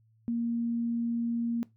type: tone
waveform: sine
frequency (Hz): 233.9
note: A#3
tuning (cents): +6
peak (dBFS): -27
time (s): 0.28-1.63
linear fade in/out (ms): 0
effects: noise-tail reverb RT60 0.2 s tail -20 dB re dry + added 111 Hz sine -62 dBFS peak until 1.76 s